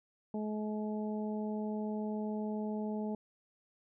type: harmonic tone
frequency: 213.1 Hz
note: G#3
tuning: 45 cents sharp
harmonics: 1 / 2 / 3 / 4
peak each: -35 / -41 / -45 / -47 dBFS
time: 0.34-3.15 s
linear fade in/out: 2 ms
effects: none